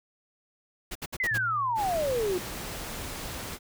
pink noise bursts, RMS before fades -35 dBFS, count 5, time 0.91-1.382 s, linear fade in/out 10 ms, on 44 ms, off 63 ms
sine exponential sweep, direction down, 2093 to 349.2 Hz, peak -25 dBFS, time 1.2-2.38 s, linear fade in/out 2 ms
sine tone with exponential decay, 114.9 Hz, A#2, 25 cents flat, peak -35 dBFS, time 1.31-3.29 s, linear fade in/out 5 ms, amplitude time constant 430 ms
pink noise, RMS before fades -37 dBFS, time 1.75-3.59 s, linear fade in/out 50 ms
effects none

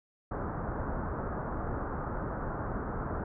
pink low-pass noise, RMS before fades -35 dBFS, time 0.31-3.24 s, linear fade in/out 5 ms, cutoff 1500 Hz, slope 48 dB/octave, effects none

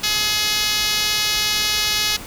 5% pulse tone with band-pass filter, 422.2 Hz, G#4, 29 cents sharp, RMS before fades -20 dBFS, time 0.03-2.17 s, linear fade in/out 10 ms, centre 5800 Hz, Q 0.73, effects pink hiss -35 dBFS RMS until 2.26 s

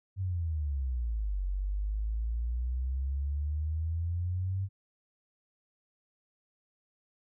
sine exponential two-way sweep, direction down then up, 98 to 46.25 to 98 Hz, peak -29 dBFS, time 0.16-4.69 s, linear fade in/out 50 ms, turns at 1.44 s, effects none

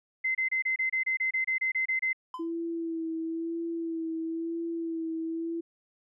sine tone bursts, 2064 Hz, C7, 24 cents flat, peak -25 dBFS, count 14, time 0.24-2.131 s, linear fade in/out 10 ms, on 110 ms, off 27 ms
triangle tone with exponential decay, 1019 Hz, C6, 46 cents flat, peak -30 dBFS, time 2.34-2.52 s, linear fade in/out 2 ms, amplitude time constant 38 ms
sine tone with vibrato, 329.6 Hz, E4, in tune, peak -30 dBFS, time 2.39-5.61 s, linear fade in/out 10 ms, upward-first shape sine, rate 1 Hz, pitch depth 28 cents each way
effects none

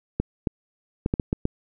clicks, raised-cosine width 3 ms, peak -9 dBFS, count 7, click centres 0.2 / 0.472 / 1.061 / 1.139 / 1.198 / 1.329 / 1.454 s, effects none

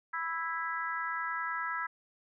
harmonic tone, 329.6 Hz, E4, in tune, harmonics 3 / 4 / 5 / 6, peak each -39 / -36 / -37 / -41 dBFS, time 0.13-1.87 s, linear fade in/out 10 ms, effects none

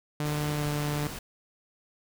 sawtooth tone with pitch glide, 149 to 147.46 Hz, D3 to D3, +25 to +7 cents, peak -24 dBFS, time 0.2-1.07 s, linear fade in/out 2 ms, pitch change -18 cents, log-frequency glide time 0.51-0.66 s
pink noise, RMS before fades -39 dBFS, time 0.25-1.19 s, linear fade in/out 5 ms
effects none

